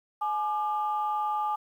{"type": "tone pair together", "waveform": "sine", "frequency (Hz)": [846, 1196.4], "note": ["G#5", "D6"], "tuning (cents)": [32, 32], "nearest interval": "tritone", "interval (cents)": 600, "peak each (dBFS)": [-27, -30], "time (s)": [0.21, 1.56], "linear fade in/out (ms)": 10, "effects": ["tanh soft clip ceiling -19 dBFS", "10-bit"]}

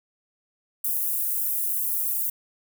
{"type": "high-pass noise", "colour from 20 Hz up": "pink", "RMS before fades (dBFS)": -26, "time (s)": [0.84, 2.3], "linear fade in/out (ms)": 5, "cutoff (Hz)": 12000, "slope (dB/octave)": 24, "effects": []}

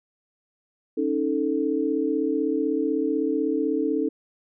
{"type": "tone cluster", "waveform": "sine", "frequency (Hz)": [276.5, 312.5, 441.3], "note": ["C#4", "D#4", "A4"], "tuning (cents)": [-4, 8, 5], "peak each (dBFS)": [-26, -25, -26], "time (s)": [0.97, 4.09], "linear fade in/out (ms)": 10, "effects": []}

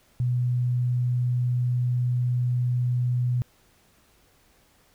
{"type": "tone", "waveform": "sine", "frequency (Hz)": 123.47, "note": "B2", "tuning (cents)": 0, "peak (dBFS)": -21, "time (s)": [0.2, 3.42], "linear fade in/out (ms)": 0, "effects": ["pink hiss -61 dBFS RMS until 4.94 s"]}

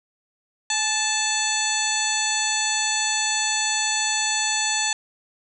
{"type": "harmonic tone with a mistuned harmonic", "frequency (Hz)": 877, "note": "A5", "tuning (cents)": -6, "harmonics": [1, 2, 3, 4, 5, 7, 8, 9], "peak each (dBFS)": [-29, -29, -29, -29, -29, -29, -29, -29], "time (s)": [0.7, 4.93], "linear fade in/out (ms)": 2, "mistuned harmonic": 1, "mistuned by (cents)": -52, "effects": []}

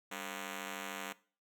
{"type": "ring-modulated tone", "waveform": "5% pulse", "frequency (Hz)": 244.6, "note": "B3", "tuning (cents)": -16, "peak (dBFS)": -26, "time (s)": [0.11, 1.13], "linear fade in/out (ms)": 10, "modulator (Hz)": 46.7, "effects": ["noise-tail reverb RT60 0.4 s tail -19 dB re dry"]}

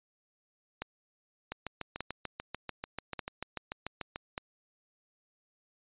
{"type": "two click trains", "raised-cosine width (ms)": 0.3, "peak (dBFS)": [-20, -19], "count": [19, 4], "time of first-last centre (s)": [[1.52, 4.159], [0.82, 4.379]], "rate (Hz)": [6.82, 0.843], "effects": ["resampled to 8000 Hz"]}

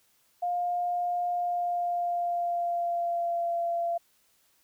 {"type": "tone with pitch glide", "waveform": "sine", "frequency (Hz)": [707, 684.5], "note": ["F5", "F5"], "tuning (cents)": [21, -35], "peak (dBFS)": -26, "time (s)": [0.42, 3.98], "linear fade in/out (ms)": 10, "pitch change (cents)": -56, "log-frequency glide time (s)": [1.28, 3.56], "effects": ["white hiss -67 dBFS RMS until 4.63 s"]}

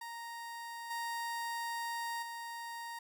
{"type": "tone with level steps", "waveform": "30% pulse", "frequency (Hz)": 932.3, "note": "A#5", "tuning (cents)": 0, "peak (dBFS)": [-40, -34, -39], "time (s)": [0.01, 2.99], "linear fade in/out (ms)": 5, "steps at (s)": [0.9, 2.22], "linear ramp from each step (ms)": 10, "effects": []}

